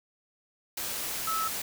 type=tone in noise; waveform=sine; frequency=1304 Hz; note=E6; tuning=19 cents flat; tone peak=-28 dBFS; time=1.27-1.48 s; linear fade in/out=5 ms; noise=white; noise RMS=-34 dBFS; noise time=0.77-1.62 s; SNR=+3 dB; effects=none